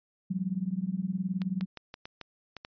sine tone with tremolo, 186.8 Hz, F#3, 17 cents sharp, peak -24 dBFS, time 0.3-1.66 s, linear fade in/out 10 ms, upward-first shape triangle, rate 19 Hz, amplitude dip 100%
clicks, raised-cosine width 0.2 ms, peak -23 dBFS, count 8, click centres 1.418 / 1.61 / 1.773 / 1.941 / 2.055 / 2.213 / 2.567 / 2.649 s
effects resampled to 11025 Hz

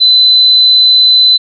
sine tone, 4022 Hz, B7, 31 cents sharp, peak -3 dBFS, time 0-1.38 s, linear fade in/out 20 ms, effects none

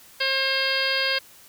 harmonic tone, 535 Hz, C5, 38 cents sharp, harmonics 1 / 2 / 3 / 4 / 5 / 6 / 7 / 8 / 9, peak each -30 / -35 / -27 / -30 / -30 / -29 / -34 / -31 / -28 dBFS, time 0.2-1.19 s, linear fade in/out 10 ms, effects white hiss -50 dBFS RMS until 1.48 s

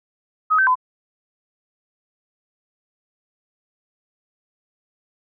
sine tone with pitch steps, 1264 / 1544 / 1013 Hz, D#6 / G6 / B5, +27 / -27 / +44 cents, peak -13 dBFS, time 0.5-0.755 s, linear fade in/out 20 ms, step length 85 ms, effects none

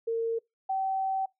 sine tone pair in turn, 456.9 / 768.4 Hz, A#4 / G5, -35 / -35 cents, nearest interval major sixth, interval 900 cents, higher second, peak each -26 dBFS, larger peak neither, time 0.07-0.39 / 0.69-1.26 s, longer second, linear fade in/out 10 ms, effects noise-tail reverb RT60 0.2 s tail -25 dB re dry

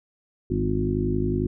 harmonic tone with a mistuned harmonic, 51.1 Hz, G#1, 27 cents flat, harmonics 1 / 2 / 3 / 4 / 5 / 6 / 7, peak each -30 / -28 / -30 / -33 / -28 / -33 / -27 dBFS, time 0.5-1.47 s, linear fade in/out 5 ms, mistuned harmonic 3, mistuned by +49 cents, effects none

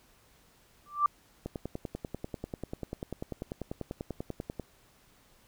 sine tone with exponential growth, 1174.7 Hz, D6, in tune, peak -18 dBFS, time 0.86-1.06 s, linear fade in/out 2 ms, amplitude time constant 43 ms
click train, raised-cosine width 2 ms, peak -22 dBFS, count 33, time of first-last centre 1.46-4.597 s, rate 10.2 Hz
effects pink hiss -63 dBFS RMS until 5.47 s

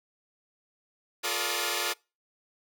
5% pulse tone cluster, 352.4 / 429.5 / 471.4 / 580 / 1222 Hz, F4 / A4 / A#4 / D5 / D#6, +16 / -42 / +19 / -22 / -32 cents, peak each -23 dBFS, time 1.23-1.94 s, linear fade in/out 20 ms, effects noise-tail reverb RT60 0.3 s tail -26 dB re dry

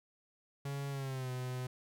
45% pulse tone with pitch glide, 140 to 126.91 Hz, C#3 to B2, +18 to +48 cents, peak -37 dBFS, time 0.65-1.67 s, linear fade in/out 5 ms, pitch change -170 cents, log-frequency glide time 0.9-1.3 s, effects none

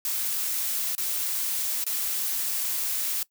blue noise with dropouts, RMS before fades -28 dBFS, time 0.05-3.23 s, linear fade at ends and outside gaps 1 ms, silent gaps 0.951-0.98 / 1.841-1.865 s, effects noise-tail reverb RT60 0.1 s tail -21 dB re dry

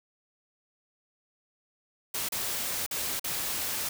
white noise with dropouts, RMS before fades -32 dBFS, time 2.14-3.89 s, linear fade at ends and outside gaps 5 ms, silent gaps 2.288-2.321 / 2.864-2.91 / 3.196-3.242 s, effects none

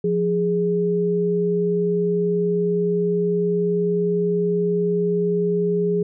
sine tone pair together, 175.34 / 414.5 Hz, F3 / G#4, +7 / -3 cents, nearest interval octave + minor third, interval 1490 cents, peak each -22 / -19 dBFS, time 0.04-6.03 s, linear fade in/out 5 ms, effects none

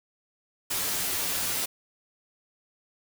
white noise with comb filter, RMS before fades -29 dBFS, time 0.7-1.66 s, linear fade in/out 10 ms, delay 11 ms, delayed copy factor +0.65, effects none

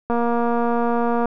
click train, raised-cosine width 1 ms, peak -9 dBFS, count 274, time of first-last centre 0.1-1.257 s, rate 236 Hz, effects none

